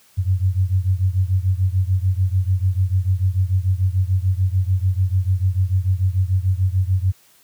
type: beating tone pair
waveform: sine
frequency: 91.1 / 97.9 Hz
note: F#2 / G2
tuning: -26 / -2 cents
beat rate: 6.8 Hz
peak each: -17 / -19 dBFS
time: 0.17-7.12 s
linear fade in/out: 20 ms
effects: white hiss -54 dBFS RMS until 7.43 s + high-pass 60 Hz 12 dB/octave